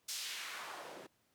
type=noise with band-pass filter sweep; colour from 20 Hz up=white; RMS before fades=-45 dBFS; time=0.08-1.07 s; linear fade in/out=10 ms; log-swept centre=5800 to 350 Hz; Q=1.1; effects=pink hiss -75 dBFS RMS until 1.34 s + high-pass 100 Hz 12 dB/octave